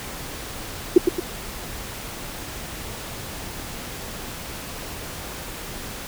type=tone with echo; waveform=sine; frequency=354.5 Hz; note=F4; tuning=26 cents sharp; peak=-5 dBFS; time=0.96-0.98 s; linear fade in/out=5 ms; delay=110 ms; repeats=2; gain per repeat=-7 dB; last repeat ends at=1.2 s; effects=pink hiss -34 dBFS RMS until 6.07 s